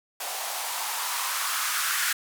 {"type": "noise with band-pass filter sweep", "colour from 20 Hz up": "violet", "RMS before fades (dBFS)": -29, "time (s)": [0.2, 2.13], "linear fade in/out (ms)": 5, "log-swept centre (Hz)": [670, 1500], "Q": 3.2, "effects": []}